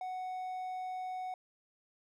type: tone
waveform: triangle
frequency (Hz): 741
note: F#5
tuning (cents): +2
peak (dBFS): -35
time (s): 0.01-1.34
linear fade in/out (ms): 2
effects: none